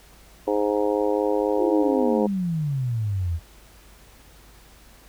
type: harmonic tone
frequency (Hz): 104.1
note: G#2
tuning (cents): +5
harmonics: 3 / 4 / 5 / 6 / 7 / 8 / 9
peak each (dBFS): -26 / -24 / -24 / -36 / -33 / -34 / -33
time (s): 0.47-2.27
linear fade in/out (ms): 10
type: exponential sweep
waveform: sine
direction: down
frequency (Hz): 370 to 79.4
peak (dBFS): -22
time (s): 1.57-3.4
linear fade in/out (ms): 50
effects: added 50 Hz sine -51 dBFS peak until 5.08 s + pink hiss -52 dBFS RMS until 5.08 s